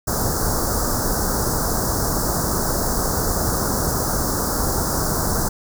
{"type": "band-stop noise", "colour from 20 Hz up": "pink", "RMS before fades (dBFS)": -21, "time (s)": [0.07, 5.49], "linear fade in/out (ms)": 10, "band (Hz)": [1500, 4900], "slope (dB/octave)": 48, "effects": []}